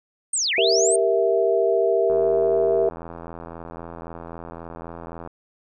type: linear two-way sweep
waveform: sine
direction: down then up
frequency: 8870 to 1745 to 8870 Hz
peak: -20 dBFS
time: 0.33-0.96 s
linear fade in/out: 5 ms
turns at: 0.54 s
type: chord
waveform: sine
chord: E diminished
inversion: first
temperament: equal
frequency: 392 / 466.2 / 659.3 Hz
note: G4 / Bb4 / E5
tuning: 0 / 0 / 0 cents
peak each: -21 dBFS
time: 0.58-2.89 s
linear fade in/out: 2 ms
type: click train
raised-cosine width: 1 ms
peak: -22 dBFS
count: 267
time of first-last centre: 2.1-5.274 s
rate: 83.8 Hz
effects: none